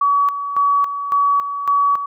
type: tone with tremolo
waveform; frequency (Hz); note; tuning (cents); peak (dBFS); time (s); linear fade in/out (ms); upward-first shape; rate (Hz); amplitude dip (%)
sine; 1135; C#6; +41; -12; 0.01-2.06; 5; square; 1.8; 65
effects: none